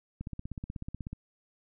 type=click train; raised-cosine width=5 ms; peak=-25 dBFS; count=16; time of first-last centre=0.21-1.13 s; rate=16.3 Hz; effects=none